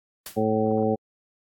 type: noise with exponential decay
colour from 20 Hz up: white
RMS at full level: -33 dBFS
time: 0.26-0.44 s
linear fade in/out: 2 ms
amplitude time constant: 39 ms
type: harmonic tone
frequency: 109.2 Hz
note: A2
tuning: 13 cents flat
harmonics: 1 / 2 / 3 / 4 / 5 / 7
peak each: -31 / -25 / -30 / -25 / -27 / -29 dBFS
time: 0.36-0.96 s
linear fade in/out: 20 ms
effects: AAC 64 kbps